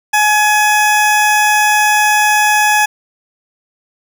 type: tone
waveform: 20% pulse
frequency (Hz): 844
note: G#5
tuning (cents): +28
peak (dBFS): -4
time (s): 0.13-2.86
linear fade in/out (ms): 10
effects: none